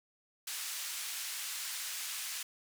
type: band-pass noise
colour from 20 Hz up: white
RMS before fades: -40 dBFS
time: 0.47-2.43 s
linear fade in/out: 5 ms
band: 1500 to 11000 Hz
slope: 12 dB/octave
effects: none